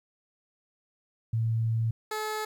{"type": "tone pair in turn", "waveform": ["sine", "15% pulse"], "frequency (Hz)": [113.2, 430.2], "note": ["A2", "A4"], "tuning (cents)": [50, -39], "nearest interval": "octave + major seventh", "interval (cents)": 2311, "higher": "second", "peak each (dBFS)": -24, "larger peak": "neither", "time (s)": [[1.33, 1.91], [2.11, 2.45]], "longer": "first", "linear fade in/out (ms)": 5, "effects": ["11-bit"]}